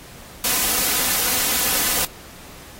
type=noise with comb filter; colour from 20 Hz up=white; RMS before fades=-20 dBFS; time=0.44-2.05 s; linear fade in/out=2 ms; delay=4 ms; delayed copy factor=+0.5; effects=pink hiss -42 dBFS RMS until 2.79 s + AAC 48 kbps